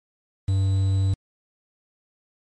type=tone with quantisation; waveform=triangle; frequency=96.6 Hz; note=G2; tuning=25 cents flat; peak=-16 dBFS; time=0.48-1.14 s; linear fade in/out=5 ms; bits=7; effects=MP3 48 kbps